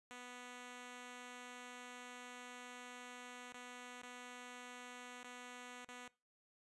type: tone with dropouts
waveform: 5% pulse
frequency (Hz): 246.9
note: B3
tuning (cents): 0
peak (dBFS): -39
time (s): 0.11-6.08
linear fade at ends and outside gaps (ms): 0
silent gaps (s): 3.524-3.544 / 4.017-4.031 / 5.232-5.244 / 5.846-5.886
effects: noise-tail reverb RT60 0.3 s tail -21 dB re dry + resampled to 24000 Hz